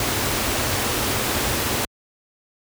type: band-stop noise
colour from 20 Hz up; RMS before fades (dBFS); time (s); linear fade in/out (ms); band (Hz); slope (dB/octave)
pink; -22; 0-1.85; 2; 140 to 200; 96
effects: high-pass 60 Hz 12 dB/octave